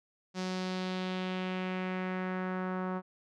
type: tone with low-pass filter sweep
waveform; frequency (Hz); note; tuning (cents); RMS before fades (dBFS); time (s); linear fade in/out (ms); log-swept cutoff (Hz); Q
sawtooth; 185; F#3; 0; -35; 0.34-3.02; 50; 5600 to 1200; 1.9
effects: none